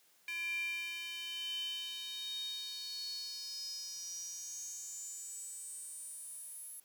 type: tone with high-pass filter sweep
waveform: square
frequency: 338.9 Hz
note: E4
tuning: 48 cents sharp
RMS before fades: -43 dBFS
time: 0.28-6.8 s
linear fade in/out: 2 ms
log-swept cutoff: 2200 to 11000 Hz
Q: 9.9
effects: white hiss -68 dBFS RMS until 6.84 s + high-pass 150 Hz 12 dB/octave